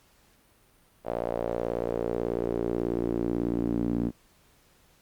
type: tone with band-pass filter sweep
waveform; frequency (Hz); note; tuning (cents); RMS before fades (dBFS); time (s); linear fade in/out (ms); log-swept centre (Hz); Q
sawtooth; 58.27; A#1; 0; -29; 1.04-4.12; 50; 610 to 260; 3.2
effects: pink hiss -62 dBFS RMS until 5.01 s + Opus 48 kbps